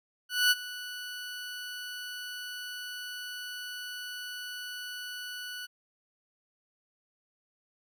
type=tone with ADSR envelope; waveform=20% pulse; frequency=1480 Hz; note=F#6; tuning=in tune; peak=-15 dBFS; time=0.29-5.67 s; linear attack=220 ms; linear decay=32 ms; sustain=-18 dB; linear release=23 ms; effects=none